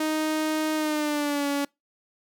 sawtooth tone with pitch glide, 311.1 to 283.6 Hz, D#4 to C#4, 0 to +40 cents, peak -20 dBFS, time 0-1.65 s, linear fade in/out 5 ms, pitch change -160 cents, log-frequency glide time 0.75-1.47 s, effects noise-tail reverb RT60 0.2 s tail -26 dB re dry

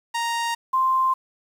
sawtooth / sine tone pair in turn, 932.3 / 1046.5 Hz, A#5 / C6, 0 / 0 cents, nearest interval major second, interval 200 cents, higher second, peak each -19 / -17 dBFS, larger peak second, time 0.14-0.55 / 0.73-1.14 s, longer neither, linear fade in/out 10 ms, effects low-pass 10000 Hz 12 dB/octave + 8-bit

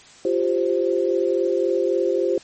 sine chord, F suspended second, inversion none, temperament just, 349.2 / 392.9 / 523.8 Hz, F4 / G4 / C5, 0 / +4 / +2 cents, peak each -22 dBFS, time 0.25-2.38 s, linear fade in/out 2 ms, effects white hiss -47 dBFS RMS until 2.43 s + MP3 32 kbps

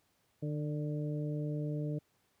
harmonic tone with a mistuned harmonic, 150 Hz, D3, 37 cents sharp, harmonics 1 / 2 / 3 / 4, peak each -34 / -40 / -44 / -46 dBFS, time 0.42-1.99 s, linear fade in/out 10 ms, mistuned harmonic 4, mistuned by -25 cents, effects pink hiss -74 dBFS RMS until 2.4 s + high-pass 80 Hz 12 dB/octave

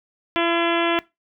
harmonic tone with a mistuned harmonic, 338 Hz, E4, 43 cents sharp, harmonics 1 / 2 / 3 / 4 / 5 / 6 / 7 / 8 / 9 / 10, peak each -22 / -25 / -27 / -28 / -29 / -30 / -30 / -31 / -32 / -32 dBFS, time 0.36-0.99 s, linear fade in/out 0 ms, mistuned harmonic 6, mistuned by +17 cents, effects noise-tail reverb RT60 0.2 s tail -20 dB re dry

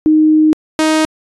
sine / sawtooth tone pair in turn, 310 / 313.4 Hz, D#4 / D#4, -6 / +13 cents, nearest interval unison, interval 19 cents, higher second, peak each -6 dBFS, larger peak neither, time 0.06-0.53 / 0.79-1.05 s, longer first, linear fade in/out 0 ms, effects resampled to 24000 Hz

